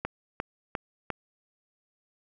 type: click train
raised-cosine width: 0.5 ms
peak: -15 dBFS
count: 4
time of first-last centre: 0.05-1.103 s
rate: 2.85 Hz
effects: none